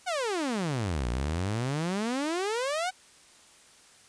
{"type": "exponential two-way sweep", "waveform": "sawtooth", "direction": "down then up", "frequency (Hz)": [767, 56.7, 767], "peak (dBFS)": -24, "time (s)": [0.06, 2.91], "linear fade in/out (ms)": 20, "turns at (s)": 1.08, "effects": ["white hiss -56 dBFS RMS until 4.08 s", "resampled to 22050 Hz"]}